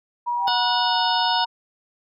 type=tone with pitch glide; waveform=sine; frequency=960 to 934.3 Hz; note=B5 to A#5; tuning=-49 to +4 cents; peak=-21 dBFS; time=0.26-1.46 s; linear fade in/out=20 ms; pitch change=-47 cents; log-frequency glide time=0.83-0.96 s
type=tone with exponential growth; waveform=sine; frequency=784 Hz; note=G5; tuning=in tune; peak=-17 dBFS; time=0.3-0.48 s; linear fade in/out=0 ms; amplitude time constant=38 ms
type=harmonic tone; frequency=733 Hz; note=F#5; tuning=16 cents flat; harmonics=1 / 2 / 4 / 5 / 6 / 7; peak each=-26 / -29 / -27 / -27 / -30 / -29 dBFS; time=0.47-1.45 s; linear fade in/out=10 ms
effects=none